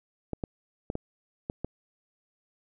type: clicks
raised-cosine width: 2 ms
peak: -18 dBFS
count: 6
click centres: 0.333 / 0.438 / 0.901 / 0.954 / 1.499 / 1.646 s
effects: none